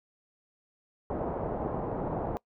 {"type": "low-pass noise", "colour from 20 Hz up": "white", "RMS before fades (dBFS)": -33, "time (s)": [1.1, 2.37], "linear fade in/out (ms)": 0, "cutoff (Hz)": 790, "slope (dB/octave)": 24, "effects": ["noise-tail reverb RT60 0.1 s tail -23 dB re dry"]}